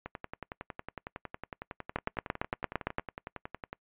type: two click trains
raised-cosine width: 0.5 ms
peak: -14 / -23 dBFS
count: 10 / 41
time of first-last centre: 1.96-2.984 / 0.06-3.73 s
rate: 8.79 / 10.9 Hz
effects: noise-tail reverb RT60 0.1 s tail -25 dB re dry + resampled to 8000 Hz